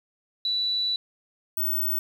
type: tone pair in turn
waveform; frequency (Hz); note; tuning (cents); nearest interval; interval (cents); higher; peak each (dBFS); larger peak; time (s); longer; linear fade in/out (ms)
sine; 3954 / 15816; B7 / B9; +1 / +1; 2 octaves; 2400; second; -23; neither; 0.45-0.96 / 1.57-1.99; first; 2
effects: 9-bit